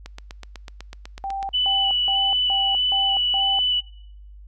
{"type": "click train", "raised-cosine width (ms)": 0.2, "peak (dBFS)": -19, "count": 12, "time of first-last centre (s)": [0.06, 1.428], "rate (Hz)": 8.04}
{"type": "tone bursts", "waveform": "sine", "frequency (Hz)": 784, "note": "G5", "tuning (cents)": 0, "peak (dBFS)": -25, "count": 6, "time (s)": [1.24, 3.59], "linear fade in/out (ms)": 0, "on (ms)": 250, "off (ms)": 170}
{"type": "tone with vibrato", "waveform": "sine", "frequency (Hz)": 2973, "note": "F#7", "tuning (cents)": 8, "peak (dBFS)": -18, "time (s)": [1.53, 3.81], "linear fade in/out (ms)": 20, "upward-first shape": "square", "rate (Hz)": 1.6, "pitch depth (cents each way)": 10}
{"effects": ["noise-tail reverb RT60 0.8 s tail -26 dB re dry", "added 50 Hz sine -40 dBFS peak until 4.47 s"]}